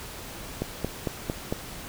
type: click train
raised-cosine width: 2 ms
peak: -13 dBFS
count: 5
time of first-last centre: 0.62-1.525 s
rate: 4.42 Hz
effects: pink hiss -40 dBFS RMS until 1.88 s